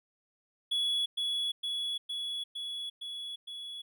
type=tone with echo; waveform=triangle; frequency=3382 Hz; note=G#7; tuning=31 cents sharp; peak=-26 dBFS; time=0.71-1.06 s; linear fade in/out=10 ms; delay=460 ms; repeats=6; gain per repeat=-2 dB; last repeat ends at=3.82 s; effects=none